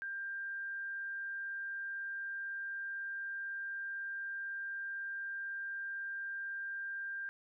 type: tone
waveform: sine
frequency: 1591 Hz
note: G6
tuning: 25 cents sharp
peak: -38 dBFS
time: 0.02-7.29 s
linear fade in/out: 0 ms
effects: none